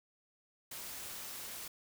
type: noise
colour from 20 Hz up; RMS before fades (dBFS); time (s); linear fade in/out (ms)
white; -45; 0.71-1.68; 5
effects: none